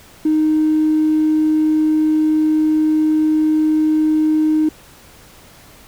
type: tone with tanh clipping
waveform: triangle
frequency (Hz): 310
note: D#4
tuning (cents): -6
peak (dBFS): -11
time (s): 0.25-4.69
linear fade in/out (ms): 5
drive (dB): 1
effects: pink hiss -44 dBFS RMS until 5.87 s